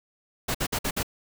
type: noise bursts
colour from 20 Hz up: pink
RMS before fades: -27 dBFS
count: 5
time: 0.48-1.031 s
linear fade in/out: 10 ms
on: 67 ms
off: 54 ms
effects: none